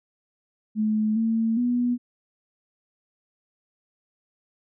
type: tone with pitch steps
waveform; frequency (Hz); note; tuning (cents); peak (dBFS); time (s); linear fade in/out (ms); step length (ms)
sine; 215.3 / 225.3 / 243.8; A3 / A3 / B3; -37 / +41 / -22; -20; 0.75-1.98; 50; 410
effects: none